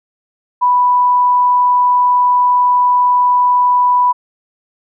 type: tone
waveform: sine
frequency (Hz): 987.8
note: B5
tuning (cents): 0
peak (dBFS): -8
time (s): 0.61-4.13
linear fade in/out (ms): 20
effects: none